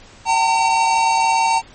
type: tone pair together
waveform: square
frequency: 765 / 907.1 Hz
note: G5 / A#5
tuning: -42 / -47 cents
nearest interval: minor third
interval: 295 cents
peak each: -21 / -15 dBFS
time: 0.25-1.62 s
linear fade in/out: 50 ms
effects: pink hiss -44 dBFS RMS until 1.74 s + MP3 32 kbps